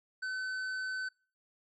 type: tone with tanh clipping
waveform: sine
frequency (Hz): 1519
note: F#6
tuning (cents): +45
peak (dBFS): -36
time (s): 0.22-1.09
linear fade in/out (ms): 10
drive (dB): 11
effects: noise-tail reverb RT60 0.4 s tail -25 dB re dry + low-pass 7000 Hz 12 dB/octave